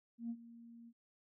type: tone with ADSR envelope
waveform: sine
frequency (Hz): 233.1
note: A#3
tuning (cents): 0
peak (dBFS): -36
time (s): 0.18-0.93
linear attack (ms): 120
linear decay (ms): 58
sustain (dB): -17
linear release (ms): 50
effects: tanh soft clip ceiling -33 dBFS